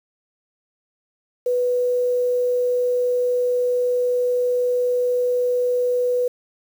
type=tone with quantisation; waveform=sine; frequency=493.9 Hz; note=B4; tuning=in tune; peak=-17 dBFS; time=1.46-6.28 s; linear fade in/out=5 ms; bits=7; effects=none